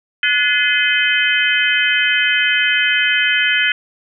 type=tone cluster; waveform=sine; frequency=1469 / 1715 / 2055 / 2535 / 3079 Hz; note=F#6 / A6 / C7 / D#7 / G7; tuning=-13 / -45 / -32 / +32 / -32 cents; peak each=-19 dBFS; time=0.23-3.72 s; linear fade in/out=2 ms; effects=none